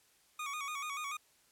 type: tone with vibrato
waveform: 25% pulse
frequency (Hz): 1174.7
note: D6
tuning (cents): 0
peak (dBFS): -34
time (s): 0.39-1.17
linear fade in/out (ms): 5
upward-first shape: square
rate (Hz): 6.9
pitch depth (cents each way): 77
effects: white hiss -68 dBFS RMS until 1.51 s + low-pass 12000 Hz 12 dB/octave